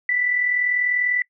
sine tone with amplitude modulation, 1977 Hz, B6, 1 cent sharp, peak -16 dBFS, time 0.09-1.22 s, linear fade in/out 2 ms, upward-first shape sine, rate 40.1 Hz, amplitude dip 50%, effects noise-tail reverb RT60 0.1 s tail -24 dB re dry

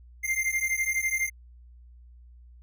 square beating tone pair, 2093 / 2105 Hz, C7 / C7, 0 / +10 cents, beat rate 12 Hz, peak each -29 dBFS, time 0.23-1.3 s, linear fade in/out 20 ms, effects added 60 Hz sine -48 dBFS peak until 2.62 s

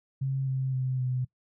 sine tone with pitch steps, 134.6 / 132.06 / 129.57 / 127.12 Hz, C3 / C3 / C3 / C3, +49 / +16 / -17 / -50 cents, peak -26 dBFS, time 0.21-1.25 s, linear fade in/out 10 ms, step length 260 ms, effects noise-tail reverb RT60 0.1 s tail -21 dB re dry

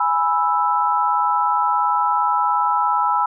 sine chord, E major, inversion first, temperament equal, 830.6 / 987.8 / 1318.5 Hz, G#5 / B5 / E6, 0 / 0 / 0 cents, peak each -21 / -19 / -20 dBFS, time 0-3.26 s, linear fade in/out 5 ms, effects none

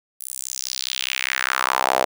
sawtooth tone with high-pass filter sweep, 64.9 Hz, C2, 13 cents flat, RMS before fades -24 dBFS, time 0.2-2.05 s, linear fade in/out 10 ms, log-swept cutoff 11000 to 610 Hz, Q 2.6, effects none

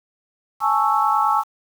sine chord, A major seventh, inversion third, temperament equal, 830.6 / 880 / 1108.7 / 1318.5 Hz, G#5 / A5 / C#6 / E6, 0 / 0 / 0 / 0 cents, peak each -21 dBFS, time 0.6-1.44 s, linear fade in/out 50 ms, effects 7-bit

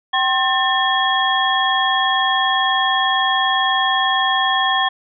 sine tone cluster, 770 / 1062 / 1789 / 3306 Hz, G5 / C6 / A6 / G#7, -31 / +25 / +28 / -9 cents, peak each -20 dBFS, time 0.13-4.89 s, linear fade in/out 10 ms, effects none

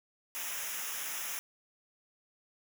white noise with comb filter, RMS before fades -38 dBFS, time 0.35-1.39 s, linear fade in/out 0 ms, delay 0.23 ms, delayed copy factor -0.8, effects none

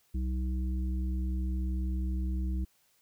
harmonic tone, 63.6 Hz, C2, 48 cents flat, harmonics 1 / 3 / 5, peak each -29 / -39 / -43 dBFS, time 0.14-2.65 s, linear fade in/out 10 ms, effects white hiss -69 dBFS RMS until 3.01 s

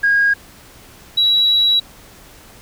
sine tone pair in turn, 1634 / 3897 Hz, G#6 / B7, -29 / -24 cents, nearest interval octave + minor third, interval 1505 cents, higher second, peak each -10 / -10 dBFS, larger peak neither, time 0.03-0.34 / 1.17-1.8 s, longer second, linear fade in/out 10 ms, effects tanh soft clip ceiling -6 dBFS + pink hiss -43 dBFS RMS until 2.61 s

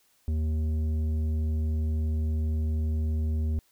sine tone with tanh clipping, 78.1 Hz, D#2, 7 cents sharp, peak -26 dBFS, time 0.28-3.59 s, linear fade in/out 0 ms, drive 9 dB, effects white hiss -66 dBFS RMS until 3.71 s

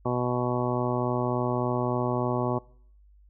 harmonic tone, 123.47 Hz, B2, in tune, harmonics 1 / 2 / 3 / 4 / 5 / 6 / 7 / 8 / 9, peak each -30 / -31 / -30 / -35 / -32 / -38 / -35 / -38 / -35 dBFS, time 0.05-2.59 s, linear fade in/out 10 ms, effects noise-tail reverb RT60 0.6 s tail -24 dB re dry + added 50 Hz sine -53 dBFS peak until 3.29 s

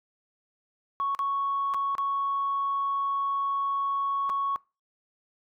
sine tone with dropouts, 1108.7 Hz, C#6, in tune, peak -24 dBFS, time 1-4.56 s, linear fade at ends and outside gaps 0 ms, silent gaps 1.149-1.191 / 1.738-1.744 / 1.952-1.982 / 4.294-4.299 s, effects noise-tail reverb RT60 0.3 s tail -24 dB re dry + tanh soft clip ceiling -20 dBFS

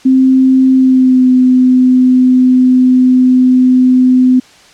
sine tone with pitch glide, 261.6 to 254.4 Hz, C4 to C4, 0 to -48 cents, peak -4 dBFS, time 0.05-4.4 s, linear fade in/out 10 ms, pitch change -48 cents, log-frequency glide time 0.74-1.28 s, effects white hiss -41 dBFS RMS until 4.73 s + low-pass 6000 Hz 12 dB/octave

